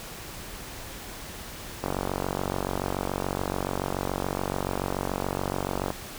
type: click train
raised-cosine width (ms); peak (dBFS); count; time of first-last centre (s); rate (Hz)
1; -13; 192; 1.84-5.904; 47
effects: pink hiss -40 dBFS RMS until 6.18 s